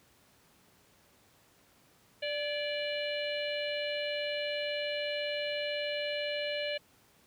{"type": "harmonic tone with a mistuned harmonic", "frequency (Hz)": 587.3, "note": "D5", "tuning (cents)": 0, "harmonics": [1, 3, 4, 5, 6, 7], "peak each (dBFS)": [-34, -42, -40, -39, -49, -44], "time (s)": [2.22, 6.78], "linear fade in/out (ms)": 10, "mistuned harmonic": 3, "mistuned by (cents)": -48, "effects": ["pink hiss -64 dBFS RMS until 7.26 s", "high-pass 80 Hz 12 dB/octave"]}